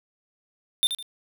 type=tone with echo; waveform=square; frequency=3592 Hz; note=A7; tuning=35 cents sharp; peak=-18 dBFS; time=0.83-0.87 s; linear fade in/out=0 ms; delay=78 ms; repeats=2; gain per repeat=-9 dB; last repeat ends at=1.026 s; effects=none